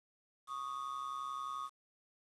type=ring-modulated tone; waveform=triangle; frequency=1174.7 Hz; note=D6; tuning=in tune; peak=-34 dBFS; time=0.47-1.7 s; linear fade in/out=50 ms; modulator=65.7 Hz; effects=resampled to 24000 Hz + 10-bit